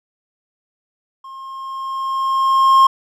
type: tone with level ramp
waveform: triangle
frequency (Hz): 1069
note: C6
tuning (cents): +37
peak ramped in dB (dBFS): -31 to -4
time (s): 1.24-2.87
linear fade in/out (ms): 5
effects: none